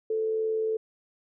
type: tone with amplitude modulation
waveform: sine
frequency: 440 Hz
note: A4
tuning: in tune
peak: -23 dBFS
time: 0.1-0.77 s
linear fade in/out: 5 ms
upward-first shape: sine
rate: 82.4 Hz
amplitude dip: 35%
effects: none